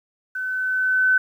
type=tone with level ramp; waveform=sine; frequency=1516 Hz; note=F#6; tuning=42 cents sharp; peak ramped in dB=-25 to -13 dBFS; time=0.35-1.18 s; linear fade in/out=5 ms; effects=9-bit